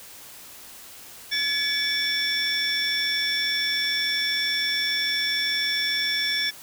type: tone cluster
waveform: sine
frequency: 1713 / 2261 / 3473 / 5440 Hz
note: A6 / C#7 / A7 / F8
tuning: -47 / +34 / -23 / -46 cents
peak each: -27 / -29 / -25 / -26 dBFS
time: 1.31-6.51 s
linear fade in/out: 20 ms
effects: tanh soft clip ceiling -17 dBFS + white hiss -44 dBFS RMS until 6.62 s